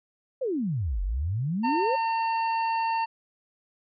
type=exponential two-way sweep; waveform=sine; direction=down then up; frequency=561 to 43.39 to 561 Hz; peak=-25 dBFS; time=0.41-1.96 s; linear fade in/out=10 ms; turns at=1.02 s
type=harmonic tone; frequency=907 Hz; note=A#5; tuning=48 cents flat; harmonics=1 / 2 / 3 / 5; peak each=-24 / -40 / -36 / -44 dBFS; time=1.63-3.06 s; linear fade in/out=20 ms
effects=none